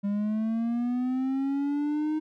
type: linear sweep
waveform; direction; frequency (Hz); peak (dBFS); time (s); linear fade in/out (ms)
triangle; up; 199.5 to 311.8; -23; 0.03-2.2; 20
effects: none